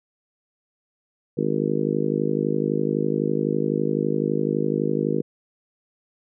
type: harmonic tone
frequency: 51.91 Hz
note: G#1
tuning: in tune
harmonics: 3 / 4 / 5 / 6 / 7 / 8 / 9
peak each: -28 / -28 / -28 / -28 / -28 / -28 / -28 dBFS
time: 1.37-5.22 s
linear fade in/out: 10 ms
effects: none